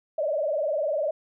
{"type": "tone with vibrato", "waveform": "sine", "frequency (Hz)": 602, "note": "D5", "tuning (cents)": 43, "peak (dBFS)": -23, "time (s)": [0.18, 1.11], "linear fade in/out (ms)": 5, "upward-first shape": "triangle", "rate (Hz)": 20, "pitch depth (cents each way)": 170, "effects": []}